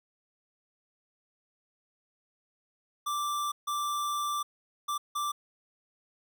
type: tone bursts at uneven times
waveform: square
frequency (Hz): 1174.7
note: D6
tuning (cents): 0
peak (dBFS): -30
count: 4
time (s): 3.06-3.52 / 3.67-4.43 / 4.88-4.98 / 5.15-5.32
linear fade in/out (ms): 10
effects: none